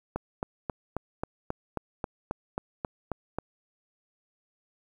click train, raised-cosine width 1 ms, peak -16 dBFS, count 13, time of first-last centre 0.16-3.386 s, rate 3.72 Hz, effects 9-bit

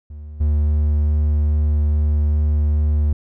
triangle tone with level steps, 74.8 Hz, D2, 32 cents sharp, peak -29 / -12 dBFS, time 0.1-3.13 s, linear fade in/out 5 ms, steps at 0.4 s, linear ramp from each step 10 ms, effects none

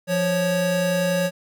square tone pair together, 174.5 / 554 Hz, F3 / C#5, -1 / -1 cents, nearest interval octave + minor sixth, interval 2000 cents, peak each -24 / -22 dBFS, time 0.07-1.31 s, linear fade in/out 50 ms, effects none

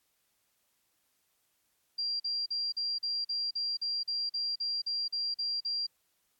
sine tone bursts, 4754 Hz, D8, 20 cents sharp, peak -30 dBFS, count 15, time 1.98-5.868 s, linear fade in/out 10 ms, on 220 ms, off 42 ms, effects white hiss -75 dBFS RMS until 6.39 s + AAC 64 kbps

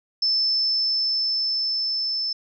sine tone with level ramp, 5274 Hz, E8, in tune, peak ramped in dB -18 to -23 dBFS, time 0.22-2.33 s, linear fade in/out 5 ms, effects none

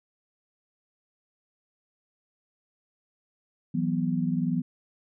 sine chord, E suspended second, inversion none, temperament equal, 164.81 / 185 / 246.9 Hz, E3 / F#3 / B3, 0 / 0 / 0 cents, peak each -28 / -29 / -28 dBFS, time 3.74-4.62 s, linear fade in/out 10 ms, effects none

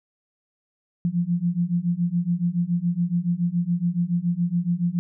sine beating tone pair, 170 / 177.1 Hz, F3 / F3, -46 / +24 cents, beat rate 7.1 Hz, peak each -24 / -23 dBFS, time 1.05-4.99 s, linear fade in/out 0 ms, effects none

